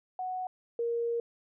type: tone pair in turn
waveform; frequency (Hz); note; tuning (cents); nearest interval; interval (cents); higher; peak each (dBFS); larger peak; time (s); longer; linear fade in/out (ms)
sine; 740 / 468.3; F#5 / A#4; 0 / +8; minor sixth; 792; first; -32 / -28; second; 0.19-0.47 / 0.79-1.2; second; 2
effects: none